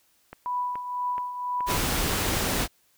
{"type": "click train", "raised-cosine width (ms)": 0.5, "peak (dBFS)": -24, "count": 4, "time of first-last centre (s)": [0.33, 1.607], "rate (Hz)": 2.35}
{"type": "tone with tremolo", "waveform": "sine", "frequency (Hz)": 987.8, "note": "B5", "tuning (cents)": 0, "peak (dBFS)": -24, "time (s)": [0.46, 1.77], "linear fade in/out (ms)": 0, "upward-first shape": "triangle", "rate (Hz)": 2, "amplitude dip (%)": 65}
{"type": "noise", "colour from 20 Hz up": "pink", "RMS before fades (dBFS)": -26, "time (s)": [1.66, 2.68], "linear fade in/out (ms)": 50}
{"effects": ["white hiss -65 dBFS RMS until 2.97 s"]}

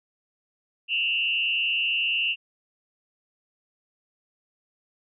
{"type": "tone with frequency modulation", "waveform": "sine", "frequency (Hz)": 2774, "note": "F7", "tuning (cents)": -12, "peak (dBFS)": -22, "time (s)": [0.88, 2.36], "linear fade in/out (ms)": 50, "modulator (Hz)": 119, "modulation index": 1.2, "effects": []}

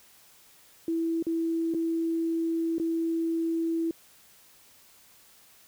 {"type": "tone with dropouts", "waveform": "sine", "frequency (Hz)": 329.6, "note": "E4", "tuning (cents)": 0, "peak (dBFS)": -25, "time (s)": [0.88, 3.91], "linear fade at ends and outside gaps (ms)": 2, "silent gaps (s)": [[1.226, 1.267], [1.739, 1.746], [2.783, 2.798]], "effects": ["white hiss -57 dBFS RMS until 5.67 s"]}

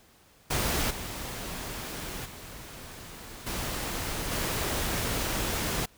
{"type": "noise with level steps", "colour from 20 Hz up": "pink", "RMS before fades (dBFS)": [-28, -37, -44, -33, -30], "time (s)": [0.5, 5.86], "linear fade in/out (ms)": 10, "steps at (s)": [0.9, 2.25, 3.46, 4.31], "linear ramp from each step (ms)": 10, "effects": ["pink hiss -59 dBFS RMS until 5.97 s"]}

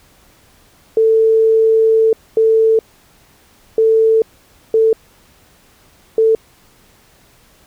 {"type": "tone bursts at uneven times", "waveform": "sine", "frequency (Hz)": 444.9, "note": "A4", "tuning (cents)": 19, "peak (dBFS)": -8, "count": 5, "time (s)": [[0.97, 2.13], [2.37, 2.79], [3.78, 4.22], [4.74, 4.93], [6.18, 6.35]], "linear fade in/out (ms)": 2, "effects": ["pink hiss -50 dBFS RMS until 7.66 s"]}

